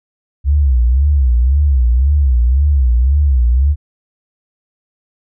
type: tone with vibrato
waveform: sine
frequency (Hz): 66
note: C2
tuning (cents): +16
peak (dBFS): -8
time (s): 0.44-3.76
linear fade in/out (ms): 50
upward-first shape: sine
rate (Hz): 1.9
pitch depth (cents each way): 190
effects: none